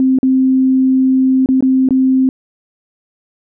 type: tone with dropouts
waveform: sine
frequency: 261.6 Hz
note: C4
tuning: in tune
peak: -8 dBFS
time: 0-2.29 s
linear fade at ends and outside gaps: 1 ms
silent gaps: 0.187-0.23 / 1.46-1.488 / 1.607-1.625 / 1.888-1.907 s
effects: none